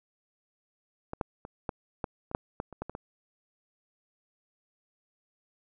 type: clicks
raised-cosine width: 1 ms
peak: -21 / -15 / -27 / -17 / -17 / -28 / -12 / -18 / -30 / -20 / -24 / -23 dBFS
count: 12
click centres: 1.134 / 1.212 / 1.451 / 1.692 / 2.042 / 2.314 / 2.349 / 2.601 / 2.727 / 2.82 / 2.896 / 2.951 s
effects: none